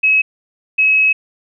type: tone pair in turn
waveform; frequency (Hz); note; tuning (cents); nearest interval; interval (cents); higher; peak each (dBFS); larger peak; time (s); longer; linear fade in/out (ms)
sine; 2565 / 2565; E7 / E7; -48 / -48; unison; 0; neither; -9; neither; 0.03-0.22 / 0.78-1.13; second; 10
effects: none